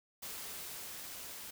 white noise with level ramp, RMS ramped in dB -44 to -47 dBFS, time 0.22-1.51 s, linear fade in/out 10 ms, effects none

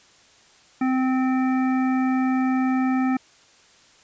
harmonic tone, 259.3 Hz, C4, 15 cents flat, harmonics 1 / 3 / 5 / 7 / 9, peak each -19 / -29 / -33 / -36 / -38 dBFS, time 0.81-3.17 s, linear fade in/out 5 ms, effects white hiss -54 dBFS RMS until 4.03 s + resampled to 16000 Hz

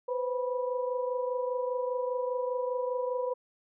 sine tone cluster, 500 / 525 / 980 Hz, B4 / C5 / B5, +21 / +6 / -14 cents, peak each -30 / -36 / -37 dBFS, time 0.08-3.34 s, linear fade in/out 10 ms, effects none

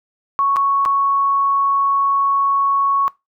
sine tone with dropouts, 1108.7 Hz, C#6, in tune, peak -13 dBFS, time 0.39-3.08 s, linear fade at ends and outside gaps 0 ms, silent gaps 0.561-0.567 / 0.852-0.859 s, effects noise-tail reverb RT60 0.2 s tail -21 dB re dry

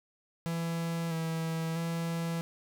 45% pulse tone with vibrato, 164.81 Hz, E3, in tune, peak -31 dBFS, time 0.46-2.41 s, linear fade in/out 0 ms, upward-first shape square, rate 0.77 Hz, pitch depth 20 cents each way, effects none

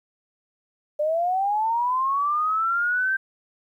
sine linear sweep, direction up, 587.3 to 1573 Hz, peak -20 dBFS, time 0.99-3.17 s, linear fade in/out 10 ms, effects 10-bit

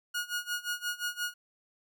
sawtooth tone with tremolo, 1442 Hz, F#6, 45 cents flat, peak -26 dBFS, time 0.14-1.34 s, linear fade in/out 10 ms, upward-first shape sine, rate 5.7 Hz, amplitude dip 90%, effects none

